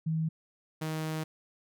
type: tone pair in turn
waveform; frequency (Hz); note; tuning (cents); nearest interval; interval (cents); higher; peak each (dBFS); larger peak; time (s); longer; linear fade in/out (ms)
sine / sawtooth; 160 / 157.34; D#3 / D#3; +49 / +20; unison; 29; first; -27 / -28; first; 0.06-0.29 / 0.81-1.24; second; 10
effects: none